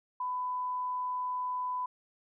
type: tone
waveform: sine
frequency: 1000 Hz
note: B5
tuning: 21 cents sharp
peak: -31 dBFS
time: 0.2-1.86 s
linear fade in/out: 5 ms
effects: none